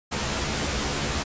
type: noise with comb filter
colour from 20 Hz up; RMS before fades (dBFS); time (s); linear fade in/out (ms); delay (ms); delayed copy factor
pink; -27; 0.11-1.24; 20; 14; +0.85
effects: resampled to 16000 Hz